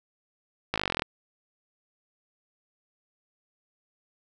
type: slowing click train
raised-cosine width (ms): 0.3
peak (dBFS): -10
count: 14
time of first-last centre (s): 0.74-1.021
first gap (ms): 18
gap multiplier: 1.03
effects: none